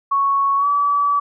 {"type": "tone with pitch glide", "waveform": "sine", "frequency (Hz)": [1108.7, 1147.8], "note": ["C#6", "D6"], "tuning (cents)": [0, -40], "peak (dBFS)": -14, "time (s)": [0.11, 1.2], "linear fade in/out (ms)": 10, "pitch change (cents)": 60, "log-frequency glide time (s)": [0.57, 0.67], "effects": []}